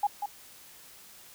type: tone with echo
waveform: sine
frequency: 820 Hz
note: G#5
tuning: 22 cents flat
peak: -22 dBFS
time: 0.03-0.07 s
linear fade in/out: 5 ms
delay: 190 ms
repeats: 1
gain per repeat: -7 dB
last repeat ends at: 0.26 s
effects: white hiss -52 dBFS RMS until 1.34 s